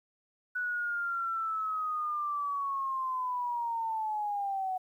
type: linear sweep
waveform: sine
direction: down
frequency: 1483 to 740 Hz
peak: -30 dBFS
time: 0.55-4.78 s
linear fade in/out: 10 ms
effects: 11-bit